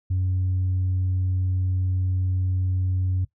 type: tone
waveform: sine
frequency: 92.5 Hz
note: F#2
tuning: in tune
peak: -19 dBFS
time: 0.1-3.25 s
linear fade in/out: 10 ms
effects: noise-tail reverb RT60 0.1 s tail -18 dB re dry + tanh soft clip ceiling -18 dBFS